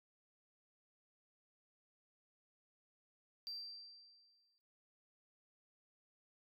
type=tone with exponential decay; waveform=sine; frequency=4699 Hz; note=D8; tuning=in tune; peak=-40 dBFS; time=3.47-4.58 s; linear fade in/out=0 ms; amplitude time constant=240 ms; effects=noise-tail reverb RT60 0.9 s tail -20 dB re dry + tanh soft clip ceiling -40 dBFS